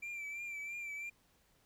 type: tone with vibrato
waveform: triangle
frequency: 2349 Hz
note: D7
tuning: in tune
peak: -39 dBFS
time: 0.02-1.1 s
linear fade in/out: 10 ms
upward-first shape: triangle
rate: 3 Hz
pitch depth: 51 cents each way
effects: pink hiss -71 dBFS RMS until 1.65 s